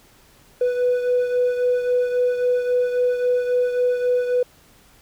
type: beating tone pair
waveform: triangle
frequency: 493.9 / 497.6 Hz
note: B4 / B4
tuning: 0 / +13 cents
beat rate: 3.7 Hz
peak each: -15 / -22 dBFS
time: 0.61-4.43 s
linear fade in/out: 5 ms
effects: tanh soft clip ceiling -12 dBFS + pink hiss -53 dBFS RMS until 5.01 s